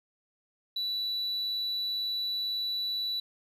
sine tone, 3951 Hz, B7, in tune, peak -27 dBFS, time 0.76-3.2 s, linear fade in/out 5 ms, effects tanh soft clip ceiling -28 dBFS + 11-bit

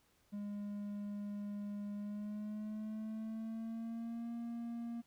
triangle tone with pitch glide, 204.9 to 234 Hz, G#3 to A#3, -23 to +7 cents, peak -38 dBFS, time 0.32-5.02 s, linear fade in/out 20 ms, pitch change +230 cents, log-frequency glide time 1.94-4.32 s, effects pink hiss -73 dBFS RMS until 5.06 s

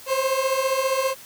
30% pulse beating tone pair, 521 / 536 Hz, C5 / C5, -7 / +42 cents, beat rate 15 Hz, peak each -22 / -20 dBFS, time 0.06-1.15 s, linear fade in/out 50 ms, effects white hiss -44 dBFS RMS until 1.25 s

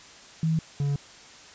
sine / triangle tone pair in turn, 160.7 / 142.14 Hz, E3 / C#3, -44 / +44 cents, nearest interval major second, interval 212 cents, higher first, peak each -21 dBFS, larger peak neither, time 0.43-0.59 / 0.8-0.96 s, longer neither, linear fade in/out 2 ms, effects white hiss -48 dBFS RMS until 1.54 s + resampled to 16000 Hz

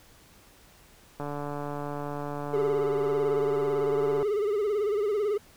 click train, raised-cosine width 1 ms, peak -21 dBFS, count 440, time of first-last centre 1.2-4.228 s, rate 145 Hz
triangle tone with vibrato, 415.3 Hz, G#4, in tune, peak -22 dBFS, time 2.53-5.38 s, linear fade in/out 10 ms, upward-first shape sine, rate 18 Hz, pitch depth 88 cents each way
effects pink hiss -56 dBFS RMS until 5.56 s

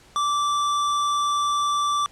triangle tone with hard clipping, 1167 Hz, D6, 11 cents flat, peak -22 dBFS, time 0.16-2.06 s, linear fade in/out 0 ms, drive 18 dB, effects pink hiss -52 dBFS RMS until 2.11 s + low-pass 9000 Hz 12 dB/octave

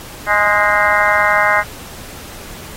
harmonic tone with a mistuned harmonic, 208.1 Hz, G#3, 4 cents sharp, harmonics 3 / 4 / 5 / 6 / 7 / 8 / 9 / 10, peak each -19 / -19 / -19 / -19 / -19 / -19 / -19 / -19 dBFS, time 0.26-1.64 s, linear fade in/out 50 ms, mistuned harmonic 8, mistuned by -51 cents, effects pink hiss -34 dBFS RMS until 2.76 s + AAC 48 kbps

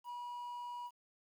triangle tone with quantisation, 969 Hz, B5, 33 cents flat, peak -40 dBFS, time 0.04-0.91 s, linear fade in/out 50 ms, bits 11, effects none

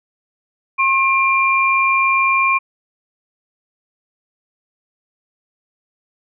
sine tone pair together, 1073 / 2381 Hz, C6 / D7, +43 / +23 cents, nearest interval octave + major second, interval 1380 cents, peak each -15 dBFS, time 0.78-2.59 s, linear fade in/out 20 ms, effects none

